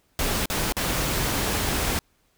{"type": "noise with dropouts", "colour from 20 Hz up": "pink", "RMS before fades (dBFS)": -25, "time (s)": [0.19, 1.99], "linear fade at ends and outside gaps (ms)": 1, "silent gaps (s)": [[0.457, 0.5], [0.723, 0.767]], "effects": ["pink hiss -66 dBFS RMS until 2.37 s"]}